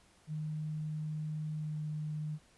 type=tone with pitch glide; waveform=sine; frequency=154 to 152.67 Hz; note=D#3 to D#3; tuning=-17 to -33 cents; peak=-35 dBFS; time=0.27-2.39 s; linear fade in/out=50 ms; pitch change=-16 cents; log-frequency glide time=1.54-1.77 s; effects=pink hiss -65 dBFS RMS until 2.57 s + resampled to 24000 Hz